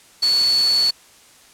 sine tone in noise, 4435 Hz, C#8, in tune, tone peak -14 dBFS, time 0.22-0.91 s, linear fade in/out 10 ms, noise white, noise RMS -29 dBFS, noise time 0.22-0.91 s, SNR +12 dB, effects white hiss -49 dBFS RMS until 1.53 s + low-pass 10000 Hz 12 dB/octave

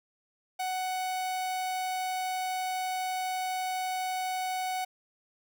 45% pulse tone, 744 Hz, F#5, 9 cents sharp, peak -30 dBFS, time 0.59-4.85 s, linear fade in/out 10 ms, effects none

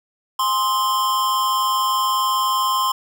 square tone with amplitude modulation, 1046.5 Hz, C6, in tune, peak -15 dBFS, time 0.39-2.92 s, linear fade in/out 5 ms, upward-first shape sine, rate 220 Hz, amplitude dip 60%, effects none

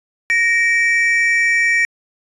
triangle tone pair together, 1864.7 / 2316 Hz, A#6 / D7, 0 / -25 cents, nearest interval major third, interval 375 cents, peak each -13 / -14 dBFS, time 0.3-1.85 s, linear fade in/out 0 ms, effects resampled to 24000 Hz

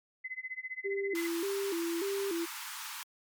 sine tone with tremolo, 2036 Hz, C7, 48 cents flat, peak -34 dBFS, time 0.24-1.27 s, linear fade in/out 10 ms, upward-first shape sine, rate 15 Hz, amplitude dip 95%
sine tone with vibrato, 364.9 Hz, F#4, 24 cents flat, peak -31 dBFS, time 0.84-2.46 s, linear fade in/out 20 ms, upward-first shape square, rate 1.7 Hz, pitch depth 140 cents each way
pink high-pass noise, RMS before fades -42 dBFS, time 1.15-3.03 s, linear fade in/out 0 ms, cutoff 870 Hz, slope 96 dB/octave
effects MP3 96 kbps

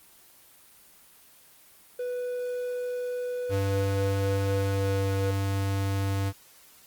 triangle tone with pitch glide, 493.9 to 487.4 Hz, B4 to B4, 0 to -23 cents, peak -27 dBFS, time 1.99-5.31 s, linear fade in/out 5 ms, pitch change -23 cents, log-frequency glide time 4.59-5.14 s
square tone, 98 Hz, G2, in tune, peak -26 dBFS, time 3.49-6.33 s, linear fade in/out 50 ms
effects white hiss -55 dBFS RMS until 6.86 s + Opus 24 kbps

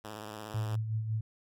5% pulse tone with vibrato, 106.6 Hz, G#2, 46 cents sharp, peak -30 dBFS, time 0.04-0.76 s, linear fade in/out 10 ms, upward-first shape square, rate 17 Hz, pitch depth 49 cents each way
sine tone with tremolo, 110 Hz, A2, in tune, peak -28 dBFS, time 0.54-1.21 s, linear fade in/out 5 ms, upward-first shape sine, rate 5.4 Hz, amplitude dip 50%
effects none

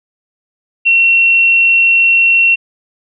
sine tone, 2723 Hz, F7, 44 cents flat, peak -6 dBFS, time 0.85-2.56 s, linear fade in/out 20 ms, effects none

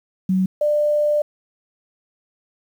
sine tone pair in turn, 187.3 / 594.6 Hz, F#3 / D5, +21 / +21 cents, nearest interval octave + minor sixth, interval 2000 cents, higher second, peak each -15 dBFS, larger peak neither, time 0.29-0.46 / 0.61-1.22 s, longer second, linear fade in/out 5 ms, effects 8-bit

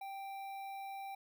square tone with notch filter, 784 Hz, G5, in tune, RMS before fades -45 dBFS, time 0.01-1.15 s, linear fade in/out 5 ms, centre 6600 Hz, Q 0.52, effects none

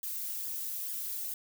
violet noise with flanger, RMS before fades -37 dBFS, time 0.03-1.34 s, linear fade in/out 2 ms, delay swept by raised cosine 0.58 to 3.48 ms, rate 2.3 Hz, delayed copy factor +0.7, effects none

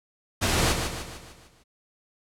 pink noise with echo, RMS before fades -23 dBFS, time 0.41-0.74 s, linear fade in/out 20 ms, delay 150 ms, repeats 6, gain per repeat -6 dB, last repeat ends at 1.64 s, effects low-pass 10000 Hz 12 dB/octave

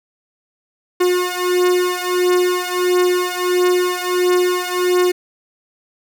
45% pulse beating tone pair, 359.5 / 361 Hz, F#4 / F#4, -50 / -43 cents, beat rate 1.5 Hz, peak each -17 / -18 dBFS, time 1-5.12 s, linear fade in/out 10 ms, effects none

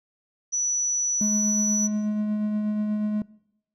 sine tone, 5920 Hz, F#8, in tune, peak -22 dBFS, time 0.52-1.88 s, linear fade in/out 20 ms
triangle tone with tremolo, 211.3 Hz, G#3, 30 cents sharp, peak -19 dBFS, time 1.21-3.22 s, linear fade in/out 2 ms, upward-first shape triangle, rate 8.3 Hz, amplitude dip 30%
effects noise-tail reverb RT60 0.8 s tail -22 dB re dry + tanh soft clip ceiling -11 dBFS

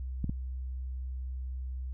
clicks, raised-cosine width 5 ms, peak -19 dBFS, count 2, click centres 0.243 / 0.295 s, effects added 64 Hz sine -34 dBFS peak until 1.93 s

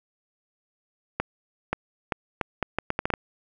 accelerating click train, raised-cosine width 0.5 ms, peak -9 dBFS, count 11, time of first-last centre 1.2-3.138 s, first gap 530 ms, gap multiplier 0.74, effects none

